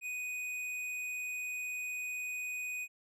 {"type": "tone with tanh clipping", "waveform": "sine", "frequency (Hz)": 2489, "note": "D#7", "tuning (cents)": 0, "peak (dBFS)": -38, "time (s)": [0.01, 2.88], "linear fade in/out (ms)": 50, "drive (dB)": 12, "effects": []}